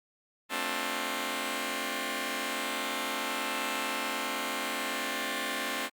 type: chord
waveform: 5% pulse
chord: D minor seventh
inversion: second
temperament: just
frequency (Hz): 220.2 / 264.3 / 293.7 / 352.4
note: A3 / C4 / D4 / F4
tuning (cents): +2 / +18 / 0 / +16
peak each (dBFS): -27 / -24 / -26 / -28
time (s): 0.49-5.9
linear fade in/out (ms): 50
effects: Opus 48 kbps